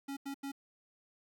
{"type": "tone bursts", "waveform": "square", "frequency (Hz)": 276.9, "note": "C#4", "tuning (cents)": -2, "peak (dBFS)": -39, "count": 3, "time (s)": [0.08, 0.519], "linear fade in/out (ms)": 10, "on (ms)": 89, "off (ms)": 86, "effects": ["11-bit"]}